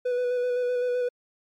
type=tone with vibrato; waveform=triangle; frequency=493.9 Hz; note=B4; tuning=in tune; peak=-21 dBFS; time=0.05-1.09 s; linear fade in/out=10 ms; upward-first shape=square; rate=7.8 Hz; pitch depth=15 cents each way; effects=MP3 96 kbps